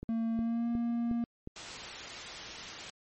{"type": "click train", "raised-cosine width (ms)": 3, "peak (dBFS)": -27, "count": 5, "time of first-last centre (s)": [0.03, 1.474], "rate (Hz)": 2.77}
{"type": "tone with pitch glide", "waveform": "triangle", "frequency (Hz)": [227.2, 235.1], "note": ["A#3", "A#3"], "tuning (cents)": [-44, 15], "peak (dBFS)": -27, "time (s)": [0.09, 1.24], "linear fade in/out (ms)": 0, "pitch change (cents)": 59, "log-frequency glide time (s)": [0.34, 0.68]}
{"type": "noise", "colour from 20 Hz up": "white", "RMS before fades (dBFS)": -41, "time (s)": [1.56, 2.9], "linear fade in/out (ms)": 2}
{"effects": ["low-pass 6000 Hz 12 dB/octave", "MP3 32 kbps"]}